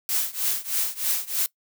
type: noise with tremolo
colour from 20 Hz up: blue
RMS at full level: -22 dBFS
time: 0.09-1.46 s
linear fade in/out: 0 ms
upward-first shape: triangle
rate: 3.2 Hz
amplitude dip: 95%
effects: noise-tail reverb RT60 0.1 s tail -21 dB re dry